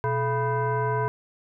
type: tone with frequency modulation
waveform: sine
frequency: 430.7 Hz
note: A4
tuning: 37 cents flat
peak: -22 dBFS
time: 0.04-1.08 s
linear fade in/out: 0 ms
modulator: 554 Hz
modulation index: 1.5
effects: none